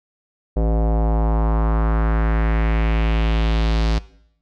square tone with low-pass filter sweep, 55 Hz, A1, in tune, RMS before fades -18 dBFS, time 0.56-3.99 s, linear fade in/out 10 ms, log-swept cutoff 570 to 4800 Hz, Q 2, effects noise-tail reverb RT60 0.7 s tail -19 dB re dry

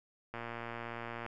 click train, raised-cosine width 0.5 ms, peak -26 dBFS, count 109, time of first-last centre 0.34-1.263 s, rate 117 Hz, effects none

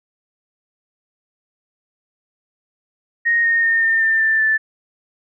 sine tone with pitch steps, 1864.7 / 1846.5 / 1828.4 / 1810.6 / 1792.9 / 1775.4 / 1758 Hz, A#6 / A#6 / A#6 / A6 / A6 / A6 / A6, 0 / -17 / -34 / +49 / +32 / +15 / -2 cents, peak -13 dBFS, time 3.25-4.58 s, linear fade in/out 20 ms, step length 190 ms, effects none

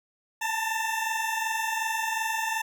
20% pulse tone pair together, 880.3 / 903 Hz, A5 / A5, +1 / +45 cents, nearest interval unison, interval 44 cents, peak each -25 dBFS, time 0.41-2.62 s, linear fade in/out 10 ms, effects none

